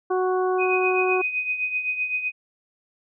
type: harmonic tone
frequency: 370 Hz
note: F#4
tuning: in tune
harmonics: 1 / 2 / 3 / 4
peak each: -21 / -27 / -29 / -36 dBFS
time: 0.1-1.22 s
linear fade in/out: 10 ms
type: tone with tremolo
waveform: sine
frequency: 2501 Hz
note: D#7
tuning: 8 cents sharp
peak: -20 dBFS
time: 0.58-2.32 s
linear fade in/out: 50 ms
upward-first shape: triangle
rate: 7.8 Hz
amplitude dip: 70%
effects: none